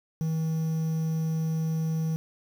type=tone with quantisation; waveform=triangle; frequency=160.2 Hz; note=E3; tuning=49 cents flat; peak=-23 dBFS; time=0.21-2.16 s; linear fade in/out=0 ms; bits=8; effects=none